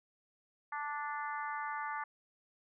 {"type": "harmonic tone", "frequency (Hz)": 293.1, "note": "D4", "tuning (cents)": -3, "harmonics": [3, 4, 5, 6, 7], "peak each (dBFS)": [-40, -41, -45, -45, -49], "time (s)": [0.72, 2.04], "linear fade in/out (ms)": 5, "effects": []}